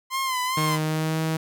sawtooth tone with vibrato, 1035 Hz, C6, 19 cents flat, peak -20 dBFS, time 0.1-0.79 s, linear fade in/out 50 ms, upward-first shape sine, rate 2.4 Hz, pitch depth 63 cents each way
sawtooth tone with pitch glide, 155.56 to 159.66 Hz, D#3 to D#3, 0 to +45 cents, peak -19 dBFS, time 0.57-1.37 s, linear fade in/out 5 ms, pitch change +45 cents, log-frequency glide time 0.83-1.21 s
effects none

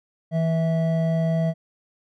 triangle tone pair together, 163.25 / 653 Hz, E3 / E5, -17 / -17 cents, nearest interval 2 octaves, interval 2400 cents, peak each -18 / -24 dBFS, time 0.31-1.54 s, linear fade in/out 50 ms, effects none

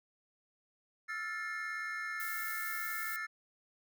triangle chord, F major seventh, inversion third, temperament equal with one note detuned, 1318.5 / 1396.9 / 1760 / 2143 Hz, E6 / F6 / A6 / C7, 0 / 0 / 0 / +41 cents, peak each -43 / -43 / -38 / -42 dBFS, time 1.08-3.27 s, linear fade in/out 20 ms
violet noise, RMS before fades -43 dBFS, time 2.2-3.16 s, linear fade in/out 0 ms
effects none

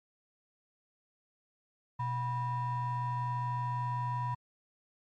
triangle ring-modulated tone, 427.3 Hz, G#4, 49 cents sharp, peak -26 dBFS, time 1.99-4.35 s, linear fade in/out 10 ms, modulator 551 Hz, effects MP3 48 kbps

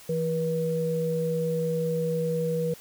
sine tone pair together, 164.8 / 482.8 Hz, E3 / B4, 0 / -39 cents, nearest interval octave + perfect fifth, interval 1861 cents, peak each -28 / -26 dBFS, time 0.09-2.74 s, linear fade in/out 5 ms, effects white hiss -49 dBFS RMS until 2.8 s

